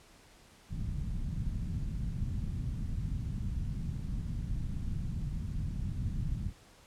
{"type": "low-pass noise", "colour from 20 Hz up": "pink", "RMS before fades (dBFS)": -35, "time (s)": [0.69, 6.53], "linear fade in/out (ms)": 50, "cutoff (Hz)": 190, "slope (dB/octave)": 24, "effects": ["pink hiss -59 dBFS RMS until 6.86 s", "low-pass 10000 Hz 12 dB/octave"]}